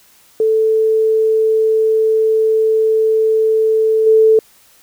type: tone with level steps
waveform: sine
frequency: 440 Hz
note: A4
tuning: in tune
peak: -10 / -6 dBFS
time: 0.4-4.39 s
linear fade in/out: 2 ms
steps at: 4.06 s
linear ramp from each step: 10 ms
effects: white hiss -49 dBFS RMS until 4.82 s